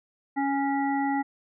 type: harmonic tone with a mistuned harmonic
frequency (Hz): 278.4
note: C#4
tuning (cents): +8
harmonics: 1 / 3 / 5 / 7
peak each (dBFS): -26 / -27 / -41 / -35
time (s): 0.36-1.23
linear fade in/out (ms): 20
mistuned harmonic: 3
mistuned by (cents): -16
effects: none